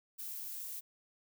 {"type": "noise", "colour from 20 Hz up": "violet", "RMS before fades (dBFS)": -43, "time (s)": [0.18, 0.81], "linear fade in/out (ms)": 20, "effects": []}